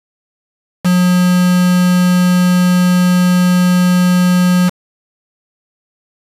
triangle tone with quantisation, 180 Hz, F#3, 47 cents flat, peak -6 dBFS, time 0.84-4.7 s, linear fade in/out 20 ms, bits 3, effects resampled to 32000 Hz

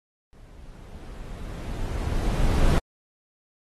brown noise with level ramp, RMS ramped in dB -48 to -18 dBFS, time 0.33-2.78 s, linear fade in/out 0 ms, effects AAC 32 kbps

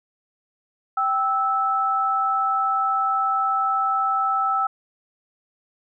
sine tone pair together, 780 / 1311.8 Hz, G5 / E6, -9 / -9 cents, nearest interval major sixth, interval 900 cents, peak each -24 / -20 dBFS, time 0.97-4.67 s, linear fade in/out 5 ms, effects none

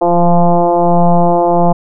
sine tone with frequency modulation, 346.7 Hz, F4, 13 cents flat, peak -6 dBFS, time 0.01-1.73 s, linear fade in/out 10 ms, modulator 173 Hz, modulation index 3, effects none

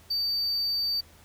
triangle tone, 4611 Hz, D8, 33 cents flat, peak -24 dBFS, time 0.1-1.01 s, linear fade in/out 10 ms, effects added 81 Hz sine -56 dBFS peak until 1.24 s + pink hiss -56 dBFS RMS until 1.24 s

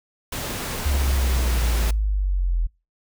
pink noise, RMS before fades -29 dBFS, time 0.32-1.91 s, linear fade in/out 5 ms
sine linear sweep, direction down, 71 to 41 Hz, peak -18 dBFS, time 0.85-2.67 s, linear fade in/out 10 ms
effects noise-tail reverb RT60 0.3 s tail -26 dB re dry

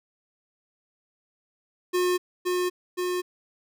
square tone with echo, 360.4 Hz, F#4, 45 cents flat, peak -22 dBFS, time 1.93-2.18 s, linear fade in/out 20 ms, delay 520 ms, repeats 2, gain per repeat -2 dB, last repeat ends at 3.22 s, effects none

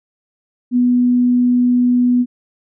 sine tone, 246.2 Hz, B3, 5 cents flat, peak -10 dBFS, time 0.71-2.26 s, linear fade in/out 50 ms, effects none

